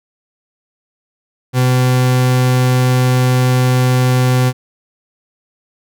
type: tone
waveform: 40% pulse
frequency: 126.9 Hz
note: B2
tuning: 47 cents sharp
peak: -9 dBFS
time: 1.53-4.53 s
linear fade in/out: 50 ms
effects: none